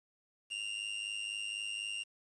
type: tone with amplitude modulation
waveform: 45% pulse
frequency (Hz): 2793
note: F7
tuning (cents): -1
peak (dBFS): -34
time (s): 0.5-2.04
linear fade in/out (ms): 20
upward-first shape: sine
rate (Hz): 104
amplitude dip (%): 70
effects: resampled to 22050 Hz + 10-bit